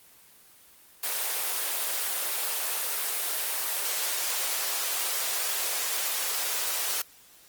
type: high-pass noise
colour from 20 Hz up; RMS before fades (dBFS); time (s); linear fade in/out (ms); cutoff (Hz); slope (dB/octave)
white; -29; 1.03-7.02; 5; 430; 24
effects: white hiss -55 dBFS RMS until 7.48 s + Opus 24 kbps